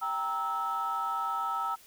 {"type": "chord", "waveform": "sine", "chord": "E diminished", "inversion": "first", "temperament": "equal with one note detuned", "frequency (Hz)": [784, 932.3, 1306.4], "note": ["G5", "Bb5", "E6"], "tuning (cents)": [0, 0, -16], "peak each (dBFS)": [-35, -34, -30], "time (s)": [0.01, 1.76], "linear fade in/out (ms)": 20, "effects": ["tanh soft clip ceiling -23 dBFS", "white hiss -56 dBFS RMS until 1.86 s"]}